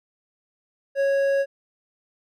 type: tone with hard clipping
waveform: triangle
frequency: 552 Hz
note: C#5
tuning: 7 cents flat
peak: -20 dBFS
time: 0.95-1.46 s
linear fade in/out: 50 ms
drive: 10 dB
effects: none